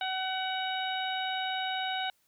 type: harmonic tone with a mistuned harmonic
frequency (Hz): 754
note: F#5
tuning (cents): +32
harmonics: 1 / 2 / 3 / 4 / 5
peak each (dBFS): -33 / -37 / -41 / -38 / -38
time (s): 0.01-2.1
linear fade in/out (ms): 2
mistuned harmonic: 4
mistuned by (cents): -33
effects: white hiss -71 dBFS RMS until 2.27 s